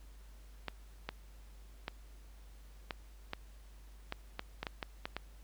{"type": "clicks", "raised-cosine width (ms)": 0.3, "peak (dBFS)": -21, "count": 12, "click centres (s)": [0.683, 1.09, 1.881, 2.908, 3.334, 4.124, 4.394, 4.63, 4.668, 4.828, 5.055, 5.166], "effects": ["added 50 Hz sine -52 dBFS peak until 5.43 s", "pink hiss -65 dBFS RMS until 5.43 s"]}